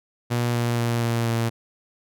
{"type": "tone with pitch steps", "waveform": "sawtooth", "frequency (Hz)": [120, 118.9, 117.8, 116.72, 115.64], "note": ["B2", "A#2", "A#2", "A#2", "A#2"], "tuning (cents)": [-49, 35, 19, 3, -13], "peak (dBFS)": -17, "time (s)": [0.3, 1.5], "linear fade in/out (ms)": 20, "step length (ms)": 240, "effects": []}